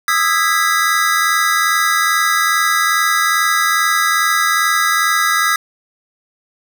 square chord, E major seventh, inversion third, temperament just, 1236.1 / 1318.5 / 1648.1 / 1977.8 Hz, D#6 / E6 / G#6 / B6, -12 / 0 / -14 / +2 cents, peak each -19 dBFS, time 0.08-5.56 s, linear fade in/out 2 ms, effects none

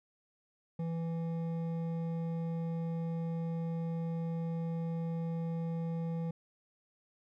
sine tone with hard clipping, 165.8 Hz, E3, 10 cents sharp, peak -35 dBFS, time 0.79-6.31 s, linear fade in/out 5 ms, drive 9 dB, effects none

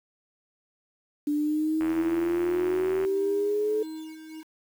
sine exponential sweep, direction up, 292.4 to 433.7 Hz, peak -23 dBFS, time 1.27-3.83 s, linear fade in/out 5 ms
click train, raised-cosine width 0.5 ms, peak -22 dBFS, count 105, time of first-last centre 1.81-3.05 s, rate 83.9 Hz
triangle tone with tremolo, 315.7 Hz, D#4, 25 cents sharp, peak -32 dBFS, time 1.88-4.44 s, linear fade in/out 50 ms, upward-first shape sine, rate 1.6 Hz, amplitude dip 60%
effects 8-bit

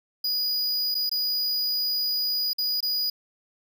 square tone with dropouts, 4919 Hz, D#8, 21 cents flat, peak -24 dBFS, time 0.24-3.1 s, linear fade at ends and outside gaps 5 ms, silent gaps 0.945-0.95 / 1.095-1.114 / 2.533-2.583 / 2.806-2.827 s, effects none

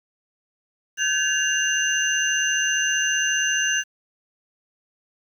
sine tone cluster, 1544 / 1699 / 2809 / 6120 Hz, G6 / G#6 / F7 / G8, -27 / +39 / +9 / -42 cents, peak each -25 dBFS, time 0.97-3.84 s, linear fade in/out 50 ms, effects 8-bit

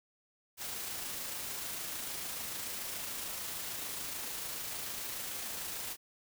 white noise with amplitude modulation, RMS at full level -39 dBFS, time 0.57-5.97 s, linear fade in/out 50 ms, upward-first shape sine, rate 26.8 Hz, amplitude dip 25%, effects none

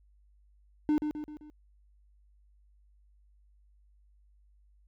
triangle tone with echo, 301.4 Hz, D4, 45 cents sharp, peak -21 dBFS, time 0.89-0.98 s, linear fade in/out 0 ms, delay 130 ms, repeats 4, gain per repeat -6 dB, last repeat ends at 1.5 s, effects added 50 Hz sine -60 dBFS peak until 4.87 s

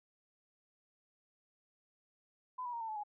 sine tone with pitch steps, 1008 / 970.3 / 934 / 899.1 / 865.4 / 833.1 Hz, B5 / B5 / A#5 / A5 / A5 / G#5, +35 / -31 / +3 / +37 / -29 / +5 cents, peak -38 dBFS, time 2.58-3.036 s, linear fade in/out 10 ms, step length 76 ms, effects none

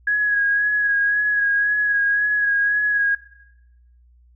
sine tone with vibrato, 1661.2 Hz, G#6, in tune, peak -16 dBFS, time 0.07-3.15 s, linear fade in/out 5 ms, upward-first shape sine, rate 1.9 Hz, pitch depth 25 cents each way, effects noise-tail reverb RT60 0.9 s tail -17 dB re dry + added 60 Hz sine -50 dBFS peak until 4.35 s

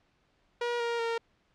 sawtooth tone with pitch steps, 478.5 / 469.7 / 461.1 Hz, A#4 / A#4 / A#4, +45 / +13 / -19 cents, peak -25 dBFS, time 0.61-1.18 s, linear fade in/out 5 ms, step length 190 ms, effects pink hiss -70 dBFS RMS until 1.54 s + low-pass 4000 Hz 12 dB/octave

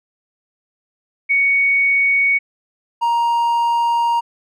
sine / triangle tone pair in turn, 2231 / 938 Hz, C#7 / A#5, +11 / +11 cents, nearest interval octave + minor third, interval 1500 cents, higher first, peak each -12 dBFS, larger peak neither, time 1.29-2.39 / 3.01-4.21 s, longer second, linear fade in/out 20 ms, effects none

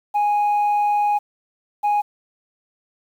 sine tone pair in turn, 828 / 828 Hz, G#5 / G#5, -5 / -5 cents, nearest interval unison, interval 0 cents, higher neither, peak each -13 dBFS, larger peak neither, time 0.14-1.19 / 1.83-2.02 s, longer first, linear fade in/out 20 ms, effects tanh soft clip ceiling -15 dBFS + 8-bit

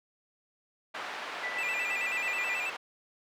pink band-pass noise, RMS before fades -39 dBFS, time 0.94-2.77 s, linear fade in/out 10 ms, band 750 to 2600 Hz, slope 12 dB/octave
sine tone with tremolo, 1975.5 Hz, B6, in tune, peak -31 dBFS, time 1.43-2.6 s, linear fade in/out 5 ms, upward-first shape triangle, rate 8.5 Hz, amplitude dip 75%
triangle tone with vibrato, 2523 Hz, D#7, 23 cents sharp, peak -30 dBFS, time 1.58-2.7 s, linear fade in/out 5 ms, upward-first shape square, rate 9.3 Hz, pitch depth 84 cents each way
effects none

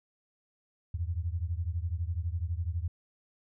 sine beating tone pair, 80.9 / 92.9 Hz, E2 / F#2, -32 / +7 cents, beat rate 12 Hz, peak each -32 / -34 dBFS, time 0.94-2.88 s, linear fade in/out 5 ms, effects none

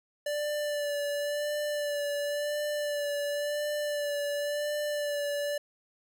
square tone with vibrato, 585 Hz, D5, 7 cents flat, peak -30 dBFS, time 0.26-5.58 s, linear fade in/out 5 ms, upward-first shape sine, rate 0.94 Hz, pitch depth 23 cents each way, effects none

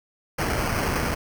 pink noise with sample-and-hold, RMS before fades -25 dBFS, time 0.38-1.15 s, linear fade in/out 10 ms, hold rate 3675 Hz, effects none

